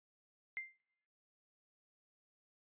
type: tone with exponential decay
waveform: sine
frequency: 2093 Hz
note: C7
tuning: in tune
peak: -36 dBFS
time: 0.57-0.8 s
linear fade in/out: 0 ms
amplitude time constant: 49 ms
effects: noise-tail reverb RT60 0.8 s tail -26 dB re dry + resampled to 8000 Hz